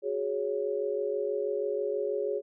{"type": "chord", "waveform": "sine", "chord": "F# suspended second", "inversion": "none", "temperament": "just", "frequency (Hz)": [370, 416.2, 555], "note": ["F#4", "G#4", "C#5"], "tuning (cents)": [0, 4, 2], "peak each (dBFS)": [-35, -30, -33], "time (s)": [0.02, 2.42], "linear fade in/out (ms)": 50, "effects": []}